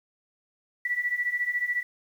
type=beating tone pair; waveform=sine; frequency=1946 / 1960 Hz; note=B6 / B6; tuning=-26 / -14 cents; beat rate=14 Hz; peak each=-30 / -27 dBFS; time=0.85-1.83 s; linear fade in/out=5 ms; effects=9-bit